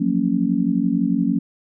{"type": "chord", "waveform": "sine", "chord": "Gb major seventh", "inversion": "third", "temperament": "just", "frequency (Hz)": [173.43, 185, 231.2, 277.5], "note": ["F3", "Gb3", "Bb3", "Db4"], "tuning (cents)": [-12, 0, -14, 2], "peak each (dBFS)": [-26, -22, -21, -21], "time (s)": [0, 1.39], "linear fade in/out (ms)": 10, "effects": []}